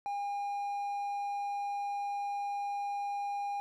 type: tone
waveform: triangle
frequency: 809 Hz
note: G#5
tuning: 46 cents flat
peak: -31 dBFS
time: 0.06-3.6 s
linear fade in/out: 0 ms
effects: none